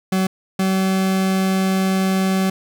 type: tone pair in turn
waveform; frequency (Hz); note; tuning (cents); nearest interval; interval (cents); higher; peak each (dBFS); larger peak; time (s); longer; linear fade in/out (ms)
40% pulse; 188.7 / 190.12; F#3 / F#3; +34 / +47; unison; 13; second; -15; neither; 0.12-0.27 / 0.59-2.5; second; 5
effects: none